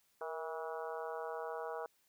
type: harmonic tone with a mistuned harmonic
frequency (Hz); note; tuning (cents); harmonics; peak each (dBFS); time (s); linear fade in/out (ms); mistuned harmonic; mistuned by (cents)
161.9; E3; -31; 3 / 4 / 5 / 6 / 7 / 8 / 9; -43 / -45 / -47 / -49 / -50 / -51 / -52; 0.21-1.86; 2; 3; -42
effects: white hiss -74 dBFS RMS until 2.08 s